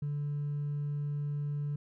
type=tone with hard clipping; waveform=triangle; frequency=145.6 Hz; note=D3; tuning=15 cents flat; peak=-31 dBFS; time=0.02-1.76 s; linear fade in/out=5 ms; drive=2 dB; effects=none